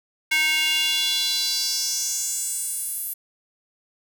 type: tone with high-pass filter sweep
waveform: square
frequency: 311.1 Hz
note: D#4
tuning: in tune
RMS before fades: -24 dBFS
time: 0.31-3.14 s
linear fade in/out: 10 ms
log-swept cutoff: 2100 to 12000 Hz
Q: 3.6
effects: none